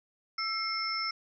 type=tone cluster; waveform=sine; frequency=1329 / 2140 / 5300 Hz; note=E6 / C7 / E8; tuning=+14 / +38 / +9 cents; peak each=-35 / -36 / -33 dBFS; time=0.38-1.11 s; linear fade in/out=5 ms; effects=none